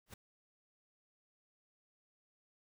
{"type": "noise with exponential growth", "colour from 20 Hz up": "pink", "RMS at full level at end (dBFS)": -45, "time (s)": [0.06, 0.14], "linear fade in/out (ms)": 5, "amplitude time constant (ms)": 17, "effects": []}